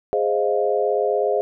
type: chord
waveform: sine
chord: F minor seventh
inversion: first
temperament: equal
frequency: 415.3 / 523.3 / 622.3 / 698.5 Hz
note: Ab4 / C5 / Eb5 / F5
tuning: 0 / 0 / 0 / 0 cents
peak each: -21 / -23 / -24 / -25 dBFS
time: 0.13-1.41 s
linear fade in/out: 0 ms
effects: none